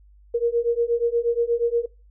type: beating tone pair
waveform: sine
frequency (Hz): 466.2 / 474.6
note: A#4 / A#4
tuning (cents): 0 / +31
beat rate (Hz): 8.4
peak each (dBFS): -22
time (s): 0.34-1.86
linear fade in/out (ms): 10
effects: noise-tail reverb RT60 0.3 s tail -22 dB re dry + added 50 Hz sine -49 dBFS peak until 2.1 s